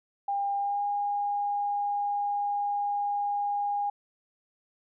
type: tone with pitch glide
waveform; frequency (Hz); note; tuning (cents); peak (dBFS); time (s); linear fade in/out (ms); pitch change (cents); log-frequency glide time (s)
sine; 802 to 815.5; G5 to G#5; +39 to -32; -26; 0.28-3.9; 5; +29; 0.57-0.83
effects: none